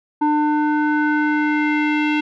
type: tone with low-pass filter sweep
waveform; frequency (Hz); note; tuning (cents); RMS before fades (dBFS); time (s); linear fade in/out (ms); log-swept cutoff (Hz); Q
square; 300; D4; +37; -18; 0.21-2.21; 10; 980 to 2700; 3.3
effects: none